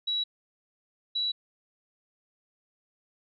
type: tone pair in turn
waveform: sine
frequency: 3900 / 3922 Hz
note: B7 / B7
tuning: -23 / -13 cents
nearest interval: unison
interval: 10 cents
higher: second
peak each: -26 dBFS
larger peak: neither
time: 0.07-0.24 / 1.15-1.32 s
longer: neither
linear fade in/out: 10 ms
effects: none